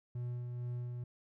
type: tone with tremolo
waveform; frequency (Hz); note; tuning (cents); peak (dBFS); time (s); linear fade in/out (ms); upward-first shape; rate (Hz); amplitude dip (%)
triangle; 122; B2; -21; -34; 0.15-1.04; 5; sine; 2.2; 30
effects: none